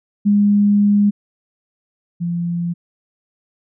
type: tone pair in turn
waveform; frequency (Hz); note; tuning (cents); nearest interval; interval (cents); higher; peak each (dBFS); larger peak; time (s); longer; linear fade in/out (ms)
sine; 204.6 / 172.05; G#3 / F3; -26 / -26; minor third; 300; first; -10 / -18; first; 0.25-1.11 / 2.2-2.74; first; 20
effects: none